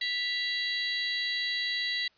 harmonic tone with a mistuned harmonic, 657 Hz, E5, 6 cents flat, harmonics 3 / 4 / 5 / 6 / 7, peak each -32 / -41 / -39 / -32 / -39 dBFS, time 0.01-2.08 s, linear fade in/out 5 ms, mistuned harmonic 4, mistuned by +100 cents, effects white hiss -65 dBFS RMS until 2.17 s + resampled to 11025 Hz

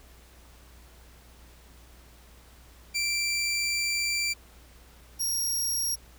20% pulse tone pair in turn, 2349 / 5611 Hz, D7 / F8, 0 / +7 cents, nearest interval octave + minor third, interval 1507 cents, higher second, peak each -21 dBFS, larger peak neither, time 2.94-4.34 / 5.19-5.96 s, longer first, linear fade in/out 20 ms, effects added 60 Hz sine -52 dBFS peak until 6.18 s + pink hiss -56 dBFS RMS until 6.18 s

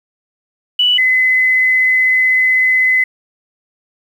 sine tone pair in turn, 2960 / 2029 Hz, F#7 / B6, 0 / +46 cents, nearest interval perfect fifth, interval 654 cents, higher first, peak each -9 dBFS, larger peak neither, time 0.79-0.98 / 0.98-3.04 s, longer second, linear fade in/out 5 ms, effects 7-bit

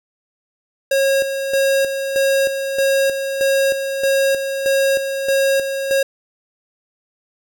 square tone with tremolo, 544 Hz, C#5, 33 cents flat, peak -14 dBFS, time 0.91-6.03 s, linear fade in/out 5 ms, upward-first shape square, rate 1.6 Hz, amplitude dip 55%, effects none

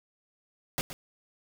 pink noise with echo, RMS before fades -30 dBFS, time 0.78-0.81 s, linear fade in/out 0 ms, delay 120 ms, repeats 1, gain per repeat -11 dB, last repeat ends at 0.93 s, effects none

